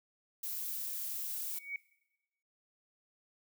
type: noise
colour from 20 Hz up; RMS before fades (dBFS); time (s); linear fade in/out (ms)
violet; -39; 0.43-1.59; 5
type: tone with exponential growth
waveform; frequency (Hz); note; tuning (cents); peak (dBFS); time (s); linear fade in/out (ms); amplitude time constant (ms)
sine; 2247; C#7; +23; -33; 1.47-1.76; 2; 63
effects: noise-tail reverb RT60 1.0 s tail -21 dB re dry